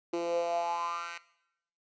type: tone with high-pass filter sweep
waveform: 10% pulse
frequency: 170.5 Hz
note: F3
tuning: 41 cents flat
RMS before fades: -33 dBFS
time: 0.13-1.18 s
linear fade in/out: 5 ms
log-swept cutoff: 360 to 1700 Hz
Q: 6.8
effects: noise-tail reverb RT60 0.8 s tail -18 dB re dry + resampled to 16000 Hz